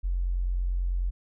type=tone with tanh clipping; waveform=triangle; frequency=44.64 Hz; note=F1; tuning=39 cents sharp; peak=-24 dBFS; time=0.03-1.11 s; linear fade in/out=20 ms; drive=3 dB; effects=none